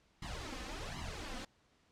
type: noise with flanger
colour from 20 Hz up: pink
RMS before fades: -43 dBFS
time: 0.22-1.45 s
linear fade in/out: 5 ms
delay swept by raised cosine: 0.97 to 3.97 ms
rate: 1.3 Hz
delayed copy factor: +0.9
effects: pink hiss -71 dBFS RMS until 1.91 s + low-pass 6000 Hz 12 dB/octave